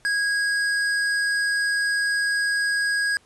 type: tone with hard clipping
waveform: sine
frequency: 1646 Hz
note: G#6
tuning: 16 cents flat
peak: -22 dBFS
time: 0.05-3.17 s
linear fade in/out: 0 ms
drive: 15 dB
effects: pink hiss -58 dBFS RMS until 3.25 s + resampled to 24000 Hz